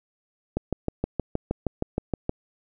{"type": "click train", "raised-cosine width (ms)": 2, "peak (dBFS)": -11, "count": 12, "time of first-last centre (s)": [0.57, 2.294], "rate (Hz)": 6.38, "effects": []}